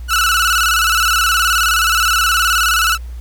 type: tone with vibrato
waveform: sawtooth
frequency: 1388 Hz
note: F6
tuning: 11 cents flat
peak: -8 dBFS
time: 0.08-2.98 s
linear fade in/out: 50 ms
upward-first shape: square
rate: 19 Hz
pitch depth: 86 cents each way
effects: added 60 Hz sine -25 dBFS peak until 3.2 s + pink hiss -48 dBFS RMS until 3.2 s